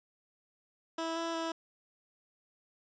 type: tone with pitch steps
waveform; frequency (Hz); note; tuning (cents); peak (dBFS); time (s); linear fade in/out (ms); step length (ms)
15% pulse; 327.4 / 331.9 / 328.1; E4 / E4 / E4; -12 / +12 / -8; -27; 0.98-1.52; 5; 180
effects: resampled to 16000 Hz